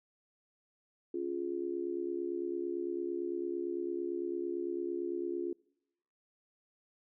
sine tone with amplitude modulation, 349.2 Hz, F4, in tune, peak -29 dBFS, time 1.14-5.53 s, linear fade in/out 5 ms, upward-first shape sine, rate 68.9 Hz, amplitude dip 90%, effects noise-tail reverb RT60 0.8 s tail -25 dB re dry

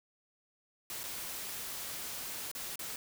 white noise with dropouts, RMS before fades -41 dBFS, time 0.9-2.96 s, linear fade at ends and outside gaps 1 ms, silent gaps 1.033-1.038 / 2.515-2.55 / 2.757-2.792 s, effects none

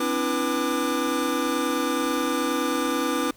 square tone cluster, 260.4 / 289.8 / 331.9 / 491.5 / 1194 Hz, C4 / D4 / E4 / B4 / D6, -8 / -23 / +12 / -8 / +28 cents, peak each -30 dBFS, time 0-3.31 s, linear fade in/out 5 ms, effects pink hiss -54 dBFS RMS until 3.36 s

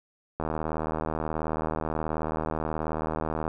click train, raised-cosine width 1 ms, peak -15 dBFS, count 243, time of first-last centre 0.4-3.479 s, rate 78.6 Hz, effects none

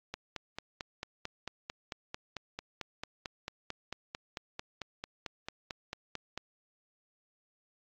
click train, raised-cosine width 0.2 ms, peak -20 dBFS, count 29, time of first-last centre 0.14-6.376 s, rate 4.49 Hz, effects low-pass 6000 Hz 12 dB/octave + AAC 64 kbps

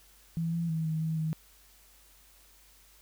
sine tone with pitch steps, 165.4 / 168.3 / 160.7 / 158.2 / 160 / 157.8 Hz, E3 / E3 / E3 / D#3 / D#3 / D#3, +6 / +36 / -44 / +29 / +49 / +25 cents, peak -28 dBFS, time 0.37-1.33 s, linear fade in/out 0 ms, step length 160 ms, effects added 49 Hz sine -62 dBFS peak until 3.01 s + white hiss -60 dBFS RMS until 3.01 s

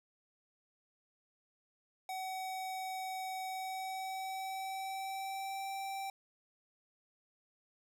square tone with pitch glide, 754 to 779.2 Hz, F#5 to G5, +32 to -11 cents, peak -39 dBFS, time 2.09-6.1 s, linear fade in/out 2 ms, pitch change +57 cents, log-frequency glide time 3.46-5.68 s, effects none

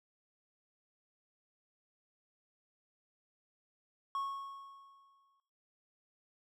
triangle tone with exponential decay, 1100 Hz, C#6, 14 cents flat, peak -31 dBFS, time 4.15-5.4 s, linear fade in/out 1 ms, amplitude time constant 270 ms, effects noise-tail reverb RT60 0.6 s tail -23 dB re dry

